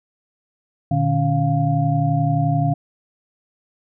sine tone cluster, 118.1 / 149.6 / 277 / 698 Hz, A#2 / D3 / C#4 / F5, +23 / +32 / -1 / -1 cents, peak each -22 / -18 / -25 / -23 dBFS, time 0.91-2.74 s, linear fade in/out 5 ms, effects none

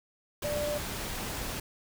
sine tone in noise, 591 Hz, D5, 11 cents sharp, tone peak -30 dBFS, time 0.44-0.78 s, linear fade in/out 5 ms, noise pink, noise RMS -36 dBFS, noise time 0.42-1.6 s, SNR +3 dB, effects none

